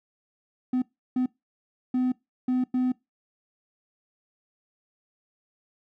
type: tone bursts at uneven times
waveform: triangle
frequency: 253.3 Hz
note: B3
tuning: 44 cents sharp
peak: -19 dBFS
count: 5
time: 0.73-0.82 / 1.16-1.26 / 1.94-2.12 / 2.48-2.64 / 2.74-2.92 s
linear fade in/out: 5 ms
effects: noise-tail reverb RT60 0.2 s tail -23 dB re dry + tanh soft clip ceiling -15 dBFS